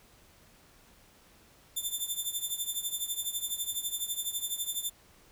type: tone with tremolo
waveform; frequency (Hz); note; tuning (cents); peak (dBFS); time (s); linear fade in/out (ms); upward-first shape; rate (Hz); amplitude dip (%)
10% pulse; 3550; A7; +15; -21; 1.76-4.9; 10; triangle; 12; 85
effects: pink hiss -60 dBFS RMS until 5.31 s